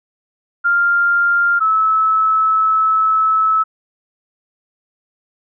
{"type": "tone pair in turn", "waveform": "sine", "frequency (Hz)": [1396.9, 1301.2], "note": ["F6", "E6"], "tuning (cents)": [0, -23], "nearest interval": "minor second", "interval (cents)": 123, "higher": "first", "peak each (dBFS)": -11, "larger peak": "neither", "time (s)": [[0.64, 1.6], [1.6, 3.64]], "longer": "second", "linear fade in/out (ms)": 20, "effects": []}